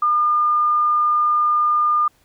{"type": "tone", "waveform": "sine", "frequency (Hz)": 1209, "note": "D6", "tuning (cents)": 50, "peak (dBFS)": -14, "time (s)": [0.02, 2.08], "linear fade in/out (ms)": 5, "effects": ["pink hiss -59 dBFS RMS until 2.24 s"]}